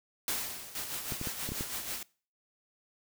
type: noise with exponential decay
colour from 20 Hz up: white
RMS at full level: -31 dBFS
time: 0.28-1.3 s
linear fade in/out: 1 ms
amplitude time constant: 220 ms
type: noise with tremolo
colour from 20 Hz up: white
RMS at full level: -36 dBFS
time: 0.75-2.03 s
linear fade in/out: 2 ms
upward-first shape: sine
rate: 6.2 Hz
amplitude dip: 50%
type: clicks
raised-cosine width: 3 ms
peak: -24 dBFS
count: 6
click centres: 1.122 / 1.214 / 1.272 / 1.49 / 1.52 / 1.609 s
effects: noise-tail reverb RT60 0.4 s tail -22 dB re dry